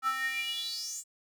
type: tone with high-pass filter sweep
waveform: square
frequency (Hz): 263.3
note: C4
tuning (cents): +11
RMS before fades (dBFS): -34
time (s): 0.02-1.04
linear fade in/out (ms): 50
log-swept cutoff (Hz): 1200 to 7800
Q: 8.7
effects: none